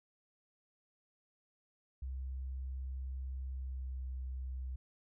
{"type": "tone with pitch glide", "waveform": "sine", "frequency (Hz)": [65.41, 64.43], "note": ["C2", "C2"], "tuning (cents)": [0, -26], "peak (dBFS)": -38, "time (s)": [2.02, 4.76], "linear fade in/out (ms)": 5, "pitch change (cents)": -26, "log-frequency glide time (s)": [3.49, 4.02], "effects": []}